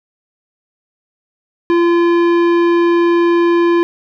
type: tone with tanh clipping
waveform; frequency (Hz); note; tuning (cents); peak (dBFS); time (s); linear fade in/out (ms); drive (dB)
sine; 342.6; F4; -33; -11; 1.7-3.83; 0; 15
effects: none